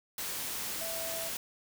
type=tone in noise; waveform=sine; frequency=659.3 Hz; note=E5; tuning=in tune; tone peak=-40 dBFS; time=0.81-1.29 s; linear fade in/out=2 ms; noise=white; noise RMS=-37 dBFS; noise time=0.18-1.37 s; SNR=-6 dB; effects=none